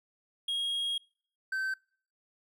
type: tone pair in turn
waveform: triangle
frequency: 3274 / 1545.1 Hz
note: G#7 / G6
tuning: -25 / -25 cents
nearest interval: octave + minor second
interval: 1300 cents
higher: first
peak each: -28 dBFS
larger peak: neither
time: 0.48-0.98 / 1.52-1.74 s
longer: first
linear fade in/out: 5 ms
effects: noise-tail reverb RT60 0.5 s tail -26 dB re dry